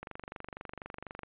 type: click train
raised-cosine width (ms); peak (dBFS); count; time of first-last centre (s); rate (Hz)
0.5; -26; 30; 0.03-1.233; 24.1
effects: resampled to 8000 Hz